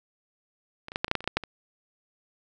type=clicks; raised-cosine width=0.3 ms; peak=-22 / -23 / -11 / -8 / -21 / -6 / -8 / -23 / -25 / -9 / -7 / -21 dBFS; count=12; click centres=0.884 / 0.919 / 0.959 / 1.045 / 1.081 / 1.114 / 1.153 / 1.206 / 1.242 / 1.276 / 1.37 / 1.437 s; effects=none